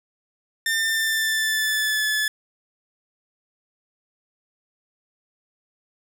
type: tone with pitch glide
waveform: sawtooth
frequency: 1799 to 1725.7 Hz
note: A6 to A6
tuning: +38 to -34 cents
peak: -17 dBFS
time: 0.66-2.28 s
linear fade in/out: 2 ms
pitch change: -72 cents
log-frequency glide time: 0.81-2.05 s
effects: none